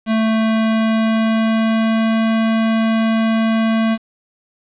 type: tone with pitch glide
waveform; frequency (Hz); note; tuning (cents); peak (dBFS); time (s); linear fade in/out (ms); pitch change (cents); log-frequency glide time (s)
square; 221.5 to 223.6; A3 to A3; +12 to +28; -14; 0.06-3.98; 50; +16; 0.32-2.27
effects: resampled to 8000 Hz + 7-bit